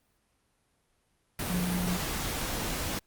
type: tone in noise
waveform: sine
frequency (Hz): 178.6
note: F3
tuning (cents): +39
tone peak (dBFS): -28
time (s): 1.5-1.97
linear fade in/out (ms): 2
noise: pink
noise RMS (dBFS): -33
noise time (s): 1.39-2.99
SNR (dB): +2
effects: pink hiss -72 dBFS RMS until 3.06 s + Opus 32 kbps